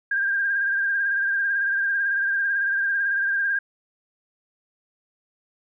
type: tone with vibrato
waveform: sine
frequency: 1600 Hz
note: G6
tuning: 35 cents sharp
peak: -20 dBFS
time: 0.11-3.59 s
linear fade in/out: 5 ms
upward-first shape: triangle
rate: 18 Hz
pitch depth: 49 cents each way
effects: none